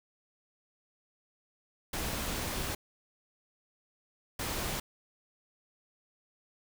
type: noise bursts at uneven times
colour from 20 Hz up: pink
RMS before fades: -35 dBFS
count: 2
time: 1.93-2.75 / 4.39-4.8 s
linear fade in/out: 5 ms
effects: none